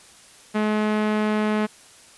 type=tone with low-pass filter; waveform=sawtooth; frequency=213.1 Hz; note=G#3; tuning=45 cents sharp; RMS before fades=-22 dBFS; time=0.54-1.67 s; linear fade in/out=20 ms; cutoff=2400 Hz; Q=0.94; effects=white hiss -49 dBFS RMS until 2.17 s + resampled to 24000 Hz